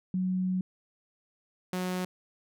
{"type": "tone pair in turn", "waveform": ["sine", "sawtooth"], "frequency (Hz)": [185, 182.77], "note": ["F#3", "F#3"], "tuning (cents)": [0, -21], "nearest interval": "unison", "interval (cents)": 21, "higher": "first", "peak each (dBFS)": -26, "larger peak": "neither", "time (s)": [[0.14, 0.61], [1.73, 2.05]], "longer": "first", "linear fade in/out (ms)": 2, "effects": []}